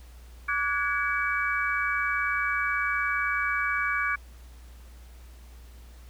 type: tone cluster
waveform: sine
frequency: 1152 / 1460 / 1662 / 2281 Hz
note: D6 / F#6 / G#6 / C#7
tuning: -34 / -24 / +1 / +49 cents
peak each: -30 dBFS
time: 0.48-4.16 s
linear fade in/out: 10 ms
effects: added 60 Hz sine -45 dBFS peak until 6.09 s + pink hiss -57 dBFS RMS until 6.09 s